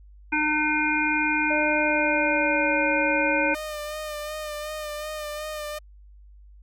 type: harmonic tone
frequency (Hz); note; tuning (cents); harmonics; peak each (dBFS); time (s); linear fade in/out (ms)
303.6; D#4; -42; 1 / 3 / 5 / 7 / 8; -27 / -28 / -27 / -31 / -25; 0.32-3.55; 10
type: tone with pitch glide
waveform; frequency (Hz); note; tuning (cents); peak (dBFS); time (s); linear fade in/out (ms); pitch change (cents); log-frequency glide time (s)
sine; 600 to 559.8; D5 to C#5; +37 to +17; -26; 1.5-3.54; 10; -120; 1.85-2.88
type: tone with vibrato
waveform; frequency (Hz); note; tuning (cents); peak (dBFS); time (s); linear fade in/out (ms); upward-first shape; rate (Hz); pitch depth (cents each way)
sawtooth; 606; D#5; -46; -27; 3.54-5.79; 10; sine; 2.7; 31
effects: added 50 Hz sine -46 dBFS peak until 6.62 s